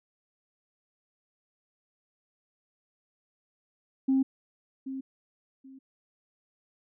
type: tone with echo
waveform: sine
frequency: 266.5 Hz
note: C4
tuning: 32 cents sharp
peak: -20 dBFS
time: 4.08-4.23 s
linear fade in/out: 10 ms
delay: 780 ms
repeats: 2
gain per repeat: -13 dB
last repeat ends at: 5.79 s
effects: tanh soft clip ceiling -17 dBFS